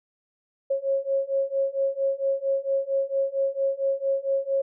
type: beating tone pair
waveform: sine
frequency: 543 / 547.4 Hz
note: C#5 / C#5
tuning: -36 / -22 cents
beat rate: 4.4 Hz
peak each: -26 / -25 dBFS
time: 0.7-4.62 s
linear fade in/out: 10 ms
effects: none